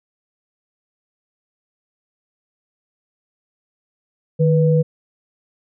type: tone pair together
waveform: sine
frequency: 154.69 / 491.1 Hz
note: D#3 / B4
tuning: -10 / -10 cents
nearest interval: octave + minor sixth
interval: 2000 cents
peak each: -13 / -17 dBFS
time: 4.39-4.83 s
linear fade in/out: 20 ms
effects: none